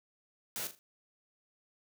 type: noise with echo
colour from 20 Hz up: white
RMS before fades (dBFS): -38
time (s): 0.56-0.67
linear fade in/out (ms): 0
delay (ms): 40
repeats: 3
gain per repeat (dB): -10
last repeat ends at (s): 0.79
effects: none

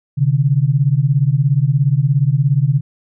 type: beating tone pair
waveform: sine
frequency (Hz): 130.81 / 147.81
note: C3 / D3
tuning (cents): 0 / +11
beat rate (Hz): 17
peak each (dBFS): -14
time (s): 0.17-2.81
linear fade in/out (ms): 20
effects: none

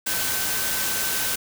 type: tone in noise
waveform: sine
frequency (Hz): 1533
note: G6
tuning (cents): -39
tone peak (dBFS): -34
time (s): 0.06-1.36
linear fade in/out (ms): 10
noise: white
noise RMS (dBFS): -25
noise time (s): 0.06-1.36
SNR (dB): -12
effects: none

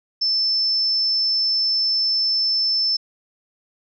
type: tone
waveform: sine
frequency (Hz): 5290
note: E8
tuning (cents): +5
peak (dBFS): -17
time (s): 0.21-2.97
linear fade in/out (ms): 10
effects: none

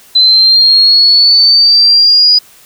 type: exponential sweep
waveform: sine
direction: up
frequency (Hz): 4041 to 4933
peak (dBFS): -3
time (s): 0.15-2.39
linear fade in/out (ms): 10
effects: white hiss -41 dBFS RMS until 2.65 s

